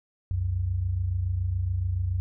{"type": "tone pair together", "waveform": "sine", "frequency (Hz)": [65.4, 92.49], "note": ["C2", "F#2"], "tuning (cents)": [0, 0], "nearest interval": "tritone", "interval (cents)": 600, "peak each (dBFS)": [-31, -25], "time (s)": [0.31, 2.2], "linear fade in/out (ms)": 0, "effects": []}